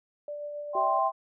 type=tone with tremolo; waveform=sine; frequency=587.3 Hz; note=D5; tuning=in tune; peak=-33 dBFS; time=0.28-0.99 s; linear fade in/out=2 ms; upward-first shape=sine; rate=7.4 Hz; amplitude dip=25%
type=chord; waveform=sine; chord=C major; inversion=first; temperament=just; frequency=654.1 / 784.9 / 1046.5 Hz; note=E5 / G5 / C6; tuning=-14 / +2 / 0 cents; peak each=-29 / -27 / -26 dBFS; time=0.73-1.12 s; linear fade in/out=50 ms
type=tone with exponential decay; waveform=sine; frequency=380 Hz; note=F#4; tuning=46 cents sharp; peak=-33 dBFS; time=0.75-1.07 s; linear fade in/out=2 ms; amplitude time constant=69 ms
effects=none